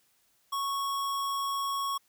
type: tone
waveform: square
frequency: 1106 Hz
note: C#6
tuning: 4 cents flat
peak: -30 dBFS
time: 0.52-1.98 s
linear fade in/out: 10 ms
effects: white hiss -69 dBFS RMS until 2.08 s